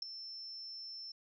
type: tone with ADSR envelope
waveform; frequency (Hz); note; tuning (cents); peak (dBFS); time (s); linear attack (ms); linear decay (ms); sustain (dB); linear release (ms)
sine; 5340; E8; +22; -31; 0.02-1.12; 6; 4; -13; 6
effects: none